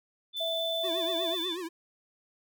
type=tone; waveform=sine; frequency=3520 Hz; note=A7; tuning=in tune; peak=-31 dBFS; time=0.33-1.57 s; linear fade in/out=50 ms
type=noise; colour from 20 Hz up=violet; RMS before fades=-47 dBFS; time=0.36-1.46 s; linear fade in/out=10 ms
type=tone with pitch glide; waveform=sine; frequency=659.3 to 664.3 Hz; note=E5 to E5; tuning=0 to +13 cents; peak=-31 dBFS; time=0.4-1.35 s; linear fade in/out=10 ms; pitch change=+13 cents; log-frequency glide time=0.76-1.21 s
type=tone with vibrato; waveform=square; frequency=349.2 Hz; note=F4; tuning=in tune; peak=-35 dBFS; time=0.83-1.69 s; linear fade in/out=20 ms; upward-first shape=triangle; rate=8.2 Hz; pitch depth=160 cents each way
effects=none